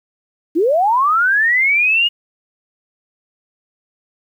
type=linear sweep; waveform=sine; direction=up; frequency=293.7 to 2894 Hz; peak=-11 dBFS; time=0.55-2.09 s; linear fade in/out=20 ms; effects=8-bit